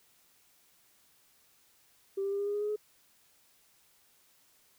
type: tone with pitch steps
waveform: sine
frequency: 391.4 / 395.7 / 400.1 / 404.5 / 409 / 413.5 / 418 / 422.7 Hz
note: G4 / G4 / G4 / G#4 / G#4 / G#4 / G#4 / G#4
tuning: -3 / +16 / +35 / -46 / -26 / -8 / +11 / +31 cents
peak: -29 dBFS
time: 2.17-2.762 s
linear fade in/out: 10 ms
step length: 74 ms
effects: tanh soft clip ceiling -25 dBFS + white hiss -66 dBFS RMS until 4.78 s